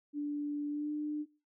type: tone with pitch glide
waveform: sine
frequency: 292.3 to 299.3 Hz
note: D4 to D4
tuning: -8 to +33 cents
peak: -33 dBFS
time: 0.13-1.26 s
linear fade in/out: 50 ms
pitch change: +41 cents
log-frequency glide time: 0.69-0.91 s
effects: noise-tail reverb RT60 0.4 s tail -26 dB re dry